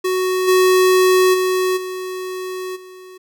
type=tone with level steps; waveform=square; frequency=370.7 Hz; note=F#4; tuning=3 cents sharp; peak=-17 / -11 / -16 / -25 / -37 dBFS; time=0.04-3.18 s; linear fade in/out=10 ms; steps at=0.47 / 1.33 / 1.76 / 2.75 s; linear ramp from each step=20 ms; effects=none